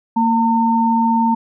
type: tone pair together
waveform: sine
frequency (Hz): 230 / 908.4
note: A#3 / A#5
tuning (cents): -23 / -45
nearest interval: 2 octaves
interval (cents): 2378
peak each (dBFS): -15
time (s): 0.16-1.35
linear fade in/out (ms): 10
effects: none